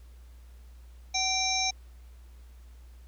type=harmonic tone with a mistuned harmonic; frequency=784 Hz; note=G5; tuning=in tune; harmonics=1 / 3 / 5 / 7 / 8; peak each=-32 / -32 / -32 / -32 / -32 dBFS; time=1.14-1.71 s; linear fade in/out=10 ms; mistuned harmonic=1; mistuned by=-64 cents; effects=added 60 Hz sine -47 dBFS peak until 3.07 s + pink hiss -64 dBFS RMS until 3.07 s